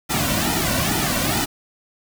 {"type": "noise with flanger", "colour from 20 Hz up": "pink", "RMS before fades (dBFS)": -21, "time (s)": [0.09, 1.46], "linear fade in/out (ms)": 20, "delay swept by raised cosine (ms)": [1.8, 2.42], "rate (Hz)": 2.3, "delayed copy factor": -0.85, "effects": []}